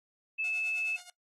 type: tone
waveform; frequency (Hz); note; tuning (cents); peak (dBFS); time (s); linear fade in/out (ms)
sine; 2617; E7; -13; -29; 0.38-0.97; 20
type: tone with tremolo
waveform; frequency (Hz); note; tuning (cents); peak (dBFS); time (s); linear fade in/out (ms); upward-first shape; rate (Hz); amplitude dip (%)
5% pulse; 716; F5; +43; -35; 0.44-1.1; 2; triangle; 9.5; 75
effects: noise-tail reverb RT60 0.1 s tail -18 dB re dry + AAC 32 kbps